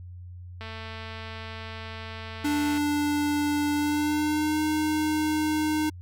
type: click train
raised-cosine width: 0.3 ms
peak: -24 dBFS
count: 482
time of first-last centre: 0.61-2.777 s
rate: 222 Hz
type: tone with pitch glide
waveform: square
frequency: 293.7 to 306.9 Hz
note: D4 to D#4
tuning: 0 to -24 cents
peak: -24 dBFS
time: 2.44-5.9 s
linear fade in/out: 10 ms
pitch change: +76 cents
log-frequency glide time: 3.74-4.61 s
effects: added 89 Hz sine -39 dBFS peak until 6.01 s